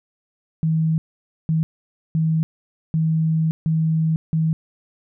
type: tone bursts at uneven times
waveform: sine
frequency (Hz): 160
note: D#3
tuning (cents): +49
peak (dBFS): -16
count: 6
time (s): 0.63-0.98 / 1.49-1.63 / 2.15-2.43 / 2.94-3.51 / 3.66-4.16 / 4.33-4.53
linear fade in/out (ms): 0
effects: none